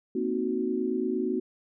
sine chord, C half-diminished seventh, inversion third, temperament equal, 233.1 / 261.6 / 311.1 / 370 Hz, Bb3 / C4 / Eb4 / Gb4, 0 / 0 / 0 / 0 cents, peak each -32 / -31 / -34 / -29 dBFS, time 0.15-1.4 s, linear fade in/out 5 ms, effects none

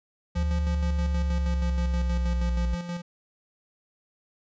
square tone with tremolo, 174.1 Hz, F3, 5 cents flat, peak -30 dBFS, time 0.35-3.02 s, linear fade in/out 10 ms, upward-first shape square, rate 6.3 Hz, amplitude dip 50%
sine linear sweep, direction down, 74.7 to 59 Hz, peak -23 dBFS, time 0.36-2.75 s, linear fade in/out 10 ms
effects resampled to 16000 Hz

